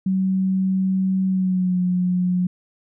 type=tone with pitch glide; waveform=sine; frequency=189.3 to 180.54 Hz; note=F#3 to F#3; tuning=+40 to -42 cents; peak=-17 dBFS; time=0.06-2.47 s; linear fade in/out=5 ms; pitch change=-82 cents; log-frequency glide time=1.26-1.8 s; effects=none